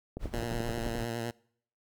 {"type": "click train", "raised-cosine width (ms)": 2, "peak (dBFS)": -23, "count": 10, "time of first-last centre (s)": [0.17, 0.953], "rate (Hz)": 11.5}
{"type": "noise with tremolo", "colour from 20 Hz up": "brown", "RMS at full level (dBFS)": -36, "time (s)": [0.19, 1.08], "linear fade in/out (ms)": 50, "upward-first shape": "triangle", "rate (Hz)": 6.4, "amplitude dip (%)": 70}
{"type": "tone with vibrato", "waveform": "10% pulse", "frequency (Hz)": 116.54, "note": "A#2", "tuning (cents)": 0, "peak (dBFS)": -25, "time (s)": [0.33, 1.31], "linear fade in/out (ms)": 5, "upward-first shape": "sine", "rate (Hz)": 9.8, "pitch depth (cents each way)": 37}
{"effects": ["noise-tail reverb RT60 0.6 s tail -24 dB re dry"]}